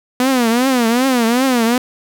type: tone with vibrato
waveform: sawtooth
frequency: 245.8 Hz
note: B3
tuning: 8 cents flat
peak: -8 dBFS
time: 0.2-1.78 s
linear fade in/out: 2 ms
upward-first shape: triangle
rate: 2.6 Hz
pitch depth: 180 cents each way
effects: none